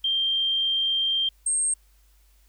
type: tone pair in turn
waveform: sine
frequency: 3172 / 8473 Hz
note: G7 / C9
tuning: +20 / +21 cents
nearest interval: octave + perfect fourth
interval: 1701 cents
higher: second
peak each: -21 dBFS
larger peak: neither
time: 0.04-1.29 / 1.46-1.74 s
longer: first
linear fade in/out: 5 ms
effects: added 50 Hz sine -56 dBFS peak until 2.48 s + white hiss -65 dBFS RMS until 2.48 s